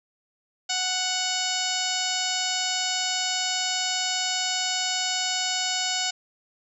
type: harmonic tone with a mistuned harmonic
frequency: 740 Hz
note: F#5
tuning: in tune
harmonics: 1 / 2 / 3 / 4 / 5 / 6 / 7 / 8 / 9 / 10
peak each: -33 / -35 / -35 / -31 / -34 / -33 / -32 / -35 / -34 / -35 dBFS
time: 0.69-6.11 s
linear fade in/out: 10 ms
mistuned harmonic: 9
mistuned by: +55 cents
effects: none